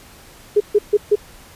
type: tone bursts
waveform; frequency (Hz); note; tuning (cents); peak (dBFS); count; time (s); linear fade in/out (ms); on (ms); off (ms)
sine; 415.3; G#4; 0; -9; 4; 0.56-1.156; 10; 44; 140
effects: pink hiss -44 dBFS RMS until 1.55 s + resampled to 32000 Hz